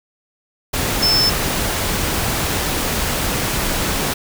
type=tone in noise; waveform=sine; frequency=5274 Hz; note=E8; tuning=in tune; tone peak=-13 dBFS; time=1.02-1.3 s; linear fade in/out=10 ms; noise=pink; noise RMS=-20 dBFS; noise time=0.73-4.14 s; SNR=+4 dB; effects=none